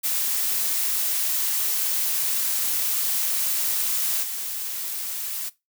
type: noise with level steps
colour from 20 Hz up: blue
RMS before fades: -24 / -30 dBFS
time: 0.03-5.5 s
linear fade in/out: 20 ms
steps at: 4.22 s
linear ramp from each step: 20 ms
effects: noise-tail reverb RT60 0.2 s tail -18 dB re dry